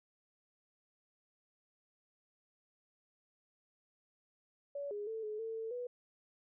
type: tone with pitch steps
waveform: sine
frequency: 568 / 413.2 / 444.9 / 426.3 / 449.9 / 447.4 / 490.6 Hz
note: C#5 / G#4 / A4 / G#4 / A4 / A4 / B4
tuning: +42 / -9 / +19 / +45 / +39 / +29 / -12 cents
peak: -38 dBFS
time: 4.75-5.87 s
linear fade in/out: 5 ms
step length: 160 ms
effects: none